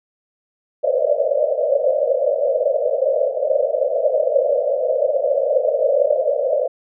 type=band-pass noise; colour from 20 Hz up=pink; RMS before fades=-18 dBFS; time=0.83-6.68 s; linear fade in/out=10 ms; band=500 to 630 Hz; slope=96 dB/octave; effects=none